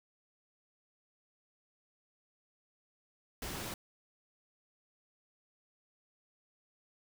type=noise; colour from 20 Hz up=pink; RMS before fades=-41 dBFS; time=3.42-3.74 s; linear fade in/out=2 ms; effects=none